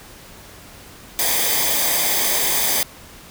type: noise with comb filter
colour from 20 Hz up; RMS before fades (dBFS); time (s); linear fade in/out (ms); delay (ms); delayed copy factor
white; -19; 1.19-2.83; 0; 0.72; -0.65
effects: pink hiss -42 dBFS RMS until 3.3 s